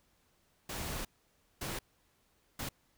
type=noise bursts at uneven times; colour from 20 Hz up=pink; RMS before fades=-39 dBFS; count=3; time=0.69-1.05 / 1.61-1.79 / 2.59-2.69 s; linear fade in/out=5 ms; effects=pink hiss -72 dBFS RMS until 2.97 s